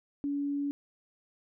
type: tone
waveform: sine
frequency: 284.5 Hz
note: C#4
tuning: 45 cents sharp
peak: -29 dBFS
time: 0.24-0.71 s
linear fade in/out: 0 ms
effects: none